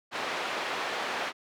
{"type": "band-pass noise", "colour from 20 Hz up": "pink", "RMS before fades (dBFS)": -33, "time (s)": [0.11, 1.33], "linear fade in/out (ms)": 50, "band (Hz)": [550, 3100], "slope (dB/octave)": 12, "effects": []}